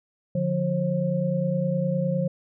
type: tone cluster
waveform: sine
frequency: 147.9 / 177.7 / 536 Hz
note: D3 / F3 / C5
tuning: +13 / +30 / +42 cents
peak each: -27 / -25 / -27 dBFS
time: 0.35-2.28 s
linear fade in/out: 5 ms
effects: none